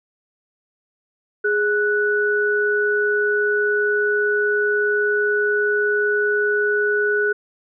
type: tone pair together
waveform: sine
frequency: 415.3 / 1479.1 Hz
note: G#4 / F#6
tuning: 0 / -1 cents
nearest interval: octave + minor seventh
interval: 2199 cents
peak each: -19 dBFS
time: 1.44-7.33 s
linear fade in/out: 10 ms
effects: none